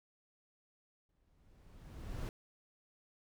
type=noise with exponential growth; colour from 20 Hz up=brown; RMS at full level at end=-38 dBFS; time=1.09-2.29 s; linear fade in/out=1 ms; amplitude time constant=260 ms; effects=none